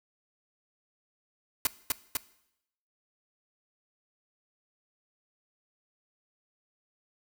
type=noise with echo; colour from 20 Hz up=white; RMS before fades=-25 dBFS; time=1.65-1.67 s; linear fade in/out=2 ms; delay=250 ms; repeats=2; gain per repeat=-2 dB; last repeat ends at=2.17 s; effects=noise-tail reverb RT60 0.8 s tail -19 dB re dry